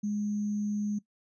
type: tone with sample-and-hold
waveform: sine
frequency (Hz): 207.7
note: G#3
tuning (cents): 0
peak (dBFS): -28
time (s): 0.03-0.99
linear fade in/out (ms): 10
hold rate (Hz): 6300
effects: noise-tail reverb RT60 0.1 s tail -18 dB re dry + resampled to 24000 Hz